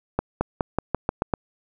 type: accelerating click train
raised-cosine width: 1 ms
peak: -7 dBFS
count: 8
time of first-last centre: 0.19-1.338 s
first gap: 220 ms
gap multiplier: 0.9
effects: none